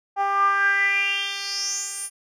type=tone with band-pass filter sweep; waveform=10% pulse; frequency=396.9 Hz; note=G4; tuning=22 cents sharp; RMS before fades=-23 dBFS; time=0.16-2.1 s; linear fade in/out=50 ms; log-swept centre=830 to 10000 Hz; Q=6.6; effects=none